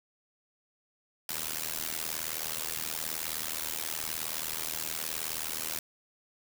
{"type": "noise with amplitude modulation", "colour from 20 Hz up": "white", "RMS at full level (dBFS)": -31, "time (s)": [1.29, 5.79], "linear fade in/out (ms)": 2, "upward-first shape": "sine", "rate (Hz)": 79, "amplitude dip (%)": 100, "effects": []}